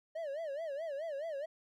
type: tone with vibrato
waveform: triangle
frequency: 604 Hz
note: D5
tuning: 48 cents sharp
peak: -35 dBFS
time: 0.15-1.46 s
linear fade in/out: 10 ms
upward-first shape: sine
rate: 4.7 Hz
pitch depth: 180 cents each way
effects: none